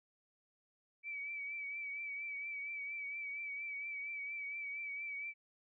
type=tone with vibrato; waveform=sine; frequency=2295 Hz; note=D7; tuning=40 cents flat; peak=-40 dBFS; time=1.03-5.34 s; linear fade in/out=50 ms; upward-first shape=triangle; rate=4.3 Hz; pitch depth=48 cents each way; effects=none